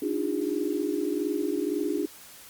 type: tone cluster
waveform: sine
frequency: 288.9 / 310.6 / 353 / 408.2 Hz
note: D4 / D#4 / F4 / G#4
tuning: -28 / -3 / +19 / -30 cents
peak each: -31 dBFS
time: 0.02-2.06 s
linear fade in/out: 5 ms
effects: white hiss -48 dBFS RMS until 2.49 s + Opus 32 kbps